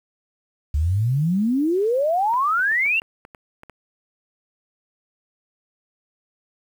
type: exponential sweep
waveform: sine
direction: up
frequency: 69.4 to 2828 Hz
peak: -17 dBFS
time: 0.74-3 s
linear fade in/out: 5 ms
type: clicks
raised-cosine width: 0.5 ms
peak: -26 dBFS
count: 9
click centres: 2.339 / 2.594 / 2.716 / 2.862 / 3.019 / 3.251 / 3.348 / 3.634 / 3.697 s
effects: 8-bit